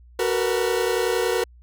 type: tone cluster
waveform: 40% pulse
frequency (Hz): 374 / 456.2 / 486.9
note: F#4 / A#4 / B4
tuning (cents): +19 / -37 / -25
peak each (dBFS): -24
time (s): 0.19-1.44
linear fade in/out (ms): 5
effects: added 60 Hz sine -46 dBFS peak until 1.62 s